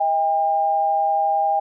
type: tone pair together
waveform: sine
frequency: 636.5 / 802 Hz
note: D#5 / G5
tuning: +39 / +39 cents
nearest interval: major third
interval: 400 cents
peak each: -24 / -17 dBFS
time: 0-1.6 s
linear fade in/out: 10 ms
effects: none